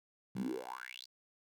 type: tone with high-pass filter sweep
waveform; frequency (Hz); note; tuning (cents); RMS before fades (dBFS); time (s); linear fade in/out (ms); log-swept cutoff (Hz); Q
10% pulse; 62.5; B1; +21; -42; 0.35-1.06; 10; 150 to 4800; 9.4
effects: none